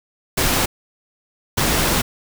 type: noise bursts at uneven times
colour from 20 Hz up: pink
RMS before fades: -18 dBFS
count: 2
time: 0.37-0.66 / 1.57-2.02 s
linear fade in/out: 10 ms
effects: none